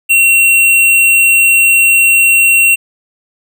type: tone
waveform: square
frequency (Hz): 2732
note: F7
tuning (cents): -39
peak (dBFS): -6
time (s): 0.09-2.76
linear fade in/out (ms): 20
effects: none